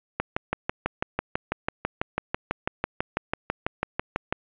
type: click train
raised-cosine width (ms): 0.5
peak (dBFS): -9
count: 26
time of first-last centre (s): 0.2-4.325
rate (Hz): 6.06
effects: resampled to 8000 Hz + 7-bit